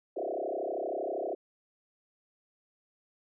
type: tone with frequency modulation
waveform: sine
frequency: 523.3 Hz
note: C5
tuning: in tune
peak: -31 dBFS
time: 0.16-1.35 s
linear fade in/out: 10 ms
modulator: 32.7 Hz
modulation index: 5.5
effects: none